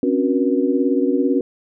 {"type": "tone cluster", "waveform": "sine", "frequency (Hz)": [265.6, 283.5, 366.1, 478.8], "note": ["C4", "C#4", "F#4", "A#4"], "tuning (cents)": [26, 39, -18, 46], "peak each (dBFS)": [-19, -20, -21, -23], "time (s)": [0.03, 1.41], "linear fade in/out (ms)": 2, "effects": []}